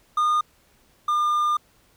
triangle tone pair in turn, 1220 / 1204.6 Hz, D#6 / D6, -34 / +44 cents, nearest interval unison, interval 22 cents, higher first, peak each -16 / -17 dBFS, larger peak first, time 0.17-0.41 / 1.08-1.57 s, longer second, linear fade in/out 5 ms, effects pink hiss -60 dBFS RMS until 1.96 s

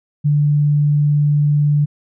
sine tone, 147 Hz, D3, 2 cents sharp, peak -11 dBFS, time 0.24-1.86 s, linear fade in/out 20 ms, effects none

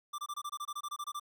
square tone bursts, 1180 Hz, D6, 8 cents sharp, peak -37 dBFS, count 14, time 0.13-1.198 s, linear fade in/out 10 ms, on 54 ms, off 24 ms, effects none

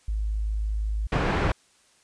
sine tone, 52.9 Hz, G#1, 33 cents sharp, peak -24 dBFS, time 0.08-1.07 s, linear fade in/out 5 ms
pink low-pass noise, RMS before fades -24 dBFS, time 1.12-1.52 s, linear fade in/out 5 ms, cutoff 2000 Hz, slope 12 dB/octave
effects white hiss -61 dBFS RMS until 2.03 s + resampled to 22050 Hz

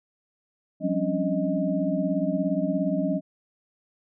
sine tone cluster, 177.2 / 194.6 / 269.3 / 286.1 / 623 Hz, F3 / G3 / C#4 / D4 / D#5, +25 / -12 / -50 / -45 / +2 cents, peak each -29 dBFS, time 0.8-3.21 s, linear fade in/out 50 ms, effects none

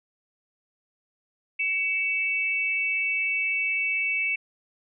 sine tone pair together, 2252 / 2645 Hz, C#7 / E7, +27 / +5 cents, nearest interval minor third, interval 278 cents, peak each -26 / -26 dBFS, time 1.59-4.36 s, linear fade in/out 10 ms, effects none

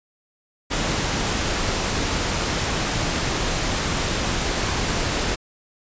pink noise, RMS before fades -23 dBFS, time 0.7-5.36 s, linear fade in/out 20 ms, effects resampled to 16000 Hz

